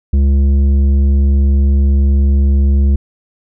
sine tone with tanh clipping, 69.3 Hz, C#2, in tune, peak -9 dBFS, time 0.13-2.96 s, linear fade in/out 5 ms, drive 9 dB, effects none

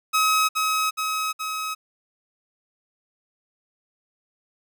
sawtooth tone with echo, 1275 Hz, D#6, 42 cents sharp, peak -14 dBFS, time 0.13-0.49 s, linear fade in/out 20 ms, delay 420 ms, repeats 3, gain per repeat -3 dB, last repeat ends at 1.75 s, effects none

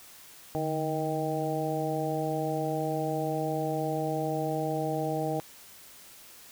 harmonic tone with a mistuned harmonic, 157.3 Hz, D#3, 19 cents sharp, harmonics 1 / 2 / 3 / 4 / 5, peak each -34 / -34 / -34 / -34 / -34 dBFS, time 0.55-5.4 s, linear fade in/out 0 ms, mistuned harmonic 1, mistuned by -79 cents, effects white hiss -51 dBFS RMS until 6.51 s

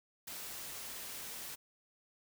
white noise with ADSR envelope, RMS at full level -42 dBFS, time 0.27-1.56 s, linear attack 12 ms, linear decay 4 ms, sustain -3 dB, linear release 21 ms, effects none

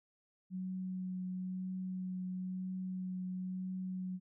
sine tone with vibrato, 185 Hz, F#3, in tune, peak -37 dBFS, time 0.5-4.2 s, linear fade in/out 50 ms, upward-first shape triangle, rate 1 Hz, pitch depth 13 cents each way, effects none

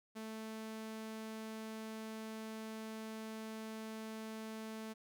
sawtooth tone, 220 Hz, A3, in tune, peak -40 dBFS, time 0.15-4.94 s, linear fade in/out 20 ms, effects none

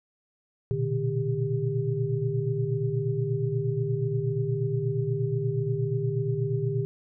sine tone cluster, 118 / 126.4 / 150.2 / 398.3 Hz, A#2 / B2 / D3 / G4, +22 / +41 / +39 / +28 cents, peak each -30 dBFS, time 0.71-6.85 s, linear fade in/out 0 ms, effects none

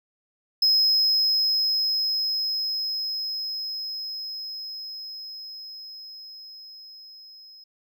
triangle tone with level ramp, 5120 Hz, D#8, 49 cents sharp, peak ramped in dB -15 to -44 dBFS, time 0.62-7.64 s, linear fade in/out 5 ms, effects none

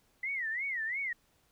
sine tone with vibrato, 1983 Hz, B6, 7 cents sharp, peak -32 dBFS, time 0.23-1.13 s, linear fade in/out 5 ms, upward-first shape sine, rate 2.9 Hz, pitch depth 210 cents each way, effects pink hiss -70 dBFS RMS until 1.51 s

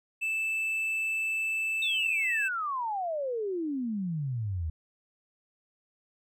triangle tone, 2637 Hz, E7, in tune, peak -26 dBFS, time 0.21-2.49 s, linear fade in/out 20 ms
sine exponential sweep, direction down, 3729 to 76.1 Hz, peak -29 dBFS, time 1.82-4.7 s, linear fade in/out 5 ms
effects none

